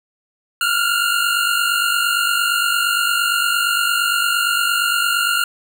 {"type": "tone pair together", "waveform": "25% pulse", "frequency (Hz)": [1381, 1429.7], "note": ["F6", "F6"], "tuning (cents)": [-20, 40], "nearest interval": "minor second", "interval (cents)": 60, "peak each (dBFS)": -15, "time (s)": [0.61, 5.44], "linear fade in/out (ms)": 2, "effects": []}